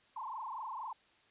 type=tone with frequency modulation; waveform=sine; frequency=970 Hz; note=B5; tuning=31 cents flat; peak=-39 dBFS; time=0.16-0.93 s; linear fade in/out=5 ms; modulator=24.2 Hz; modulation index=4.7; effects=white hiss -67 dBFS RMS until 1.3 s + resampled to 8000 Hz